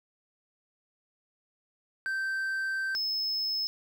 triangle tone pair in turn, 1558 / 5197 Hz, G6 / E8, -11 / -25 cents, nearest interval octave + major sixth, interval 2086 cents, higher second, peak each -27 dBFS, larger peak neither, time 2.06-2.95 / 2.95-3.67 s, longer first, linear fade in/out 0 ms, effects none

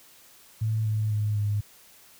sine tone with pitch steps, 110 / 107.8 / 105.64 / 103.53 Hz, A2 / A2 / G#2 / G#2, 0 / -35 / +30 / -5 cents, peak -23 dBFS, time 0.61-1.61 s, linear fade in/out 10 ms, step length 250 ms, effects white hiss -54 dBFS RMS until 2.19 s

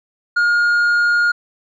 sine tone with tanh clipping, 1424 Hz, F6, 33 cents sharp, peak -13 dBFS, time 0.36-1.32 s, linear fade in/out 10 ms, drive 4 dB, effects none

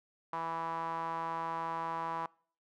sawtooth tone with band-pass filter, 164.8 Hz, E3, in tune, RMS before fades -37 dBFS, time 0.33-2.26 s, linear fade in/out 2 ms, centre 1000 Hz, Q 4.8, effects noise-tail reverb RT60 0.5 s tail -25 dB re dry

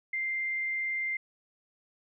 sine tone, 2094 Hz, C7, 1 cent sharp, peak -29 dBFS, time 0.13-1.17 s, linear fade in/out 5 ms, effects none

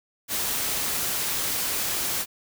white noise, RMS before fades -27 dBFS, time 0.28-2.26 s, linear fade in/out 50 ms, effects none

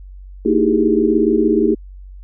sine tone cluster, 228.4 / 308 / 324.8 / 386.1 / 412.7 Hz, A#3 / D#4 / E4 / G4 / G#4, -35 / -17 / -26 / -26 / -11 cents, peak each -18 dBFS, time 0.45-1.75 s, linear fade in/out 10 ms, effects added 47 Hz sine -33 dBFS peak until 2.23 s

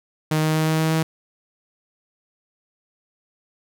sawtooth tone with pitch steps, 155.56 / 156.46 / 157.37 / 158.28 / 159.2 / 160.12 Hz, D#3 / D#3 / D#3 / D#3 / D#3 / D#3, 0 / +10 / +20 / +30 / +40 / +50 cents, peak -14 dBFS, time 0.31-1.03 s, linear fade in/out 5 ms, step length 120 ms, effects none

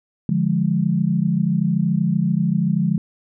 sine chord, D diminished, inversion none, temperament equal, 146.83 / 174.61 / 207.7 Hz, D3 / F3 / Ab3, 0 / 0 / 0 cents, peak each -22 / -19 / -21 dBFS, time 0.29-2.98 s, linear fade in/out 2 ms, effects none

